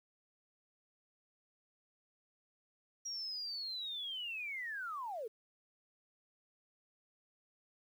sine linear sweep, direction down, 5700 to 410.1 Hz, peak -39 dBFS, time 3.05-5.28 s, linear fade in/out 10 ms, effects 11-bit

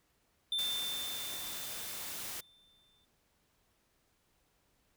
triangle tone with exponential decay, 3558 Hz, A7, 19 cents sharp, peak -29 dBFS, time 0.52-3.05 s, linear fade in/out 2 ms, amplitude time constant 550 ms
white noise, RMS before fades -42 dBFS, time 0.58-2.41 s, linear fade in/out 10 ms
effects pink hiss -74 dBFS RMS until 4.96 s

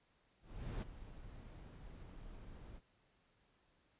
brown noise with ADSR envelope, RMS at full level -40 dBFS, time 0.42-2.81 s, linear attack 400 ms, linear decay 18 ms, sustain -13 dB, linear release 48 ms, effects pink hiss -75 dBFS RMS until 3.99 s + resampled to 8000 Hz

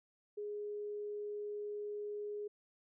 sine tone, 415.3 Hz, G#4, in tune, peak -39 dBFS, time 0.37-2.48 s, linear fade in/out 10 ms, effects none

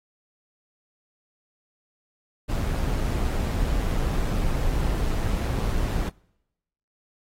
brown noise with amplitude modulation, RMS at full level -23 dBFS, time 2.48-6.1 s, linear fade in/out 20 ms, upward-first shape sine, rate 114 Hz, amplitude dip 30%, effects noise-tail reverb RT60 0.9 s tail -26 dB re dry + AAC 48 kbps

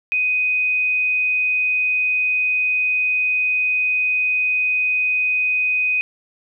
sine tone, 2500 Hz, D#7, 8 cents sharp, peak -16 dBFS, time 0.12-6.01 s, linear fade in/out 0 ms, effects none

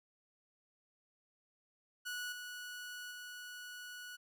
sawtooth tone with level steps, 1469 Hz, F#6, 13 cents flat, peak -36 / -41 / -43 dBFS, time 2.05-4.17 s, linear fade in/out 20 ms, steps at 2.32 / 3.11 s, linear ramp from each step 5 ms, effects none

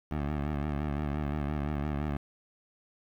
15% pulse tone with vibrato, 73.5 Hz, D2, 2 cents sharp, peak -24 dBFS, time 0.11-2.17 s, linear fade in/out 5 ms, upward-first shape sine, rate 5.8 Hz, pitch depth 72 cents each way, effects low-pass 2000 Hz 12 dB/octave + 9-bit

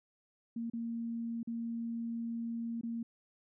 sine tone with dropouts, 231.5 Hz, A#3, 12 cents flat, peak -35 dBFS, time 0.56-3.03 s, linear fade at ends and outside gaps 5 ms, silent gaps 0.7-0.734 / 1.431-1.473 / 2.812-2.833 s, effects none

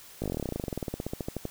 slowing click train, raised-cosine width 2 ms, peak -18 dBFS, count 29, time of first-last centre 0.22-1.454 s, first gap 18 ms, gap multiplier 1.06, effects white hiss -50 dBFS RMS until 1.5 s

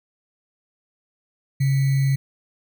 sine tone with sample-and-hold, 136.3 Hz, C#3, 29 cents flat, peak -16 dBFS, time 1.6-2.16 s, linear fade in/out 10 ms, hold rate 2100 Hz, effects none

